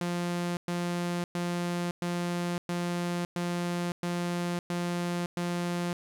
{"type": "tone bursts", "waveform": "sawtooth", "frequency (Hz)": 174.61, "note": "F3", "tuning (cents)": 0, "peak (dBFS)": -25, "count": 9, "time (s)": [0.01, 5.93], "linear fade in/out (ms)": 2, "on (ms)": 560, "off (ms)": 110, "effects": ["low-pass 11000 Hz 12 dB/octave", "10-bit"]}